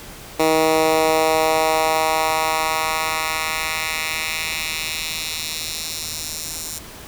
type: tone with high-pass filter sweep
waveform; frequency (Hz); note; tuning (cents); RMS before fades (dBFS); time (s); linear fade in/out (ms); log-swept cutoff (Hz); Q
10% pulse; 158.6; D#3; +33; -21; 0.39-6.79; 10; 360 to 6800; 1.3
effects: pink hiss -38 dBFS RMS until 7.07 s